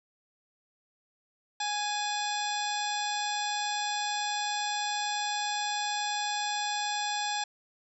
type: harmonic tone with a mistuned harmonic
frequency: 830.6 Hz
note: G#5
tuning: in tune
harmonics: 1 / 2 / 3 / 4 / 5 / 6 / 7 / 9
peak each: -32 / -38 / -40 / -37 / -41 / -42 / -42 / -40 dBFS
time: 1.6-7.44 s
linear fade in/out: 5 ms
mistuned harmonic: 4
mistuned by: +64 cents
effects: none